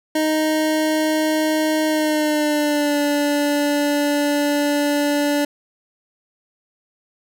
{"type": "tone with pitch glide", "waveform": "25% pulse", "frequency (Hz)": [311.1, 290.3], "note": ["D#4", "D4"], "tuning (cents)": [0, -20], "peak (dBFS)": -13, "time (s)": [0.15, 5.45], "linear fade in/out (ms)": 5, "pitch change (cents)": -120, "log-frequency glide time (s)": [1.86, 2.98], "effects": []}